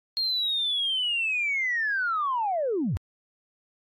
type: linear sweep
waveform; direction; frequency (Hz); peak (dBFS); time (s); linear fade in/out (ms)
sine; down; 4263 to 65.41; -23; 0.17-2.97; 0
effects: tanh soft clip ceiling -19 dBFS + AAC 48 kbps